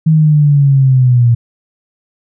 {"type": "linear sweep", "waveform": "sine", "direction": "down", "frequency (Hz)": [160, 116.54], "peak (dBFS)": -5, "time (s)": [0.06, 1.35], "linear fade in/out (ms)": 10, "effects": []}